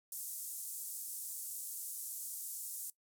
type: band-pass noise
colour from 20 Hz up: pink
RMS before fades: -44 dBFS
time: 0.12-2.9 s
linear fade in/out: 2 ms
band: 7900 to 15000 Hz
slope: 24 dB/octave
effects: noise-tail reverb RT60 0.1 s tail -19 dB re dry